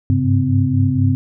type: tone cluster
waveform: sine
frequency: 98.2 / 102.4 / 135 / 257.8 Hz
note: G2 / G#2 / C#3 / C4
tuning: +4 / -24 / -45 / -26 cents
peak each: -18 dBFS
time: 0.1-1.15 s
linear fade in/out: 0 ms
effects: none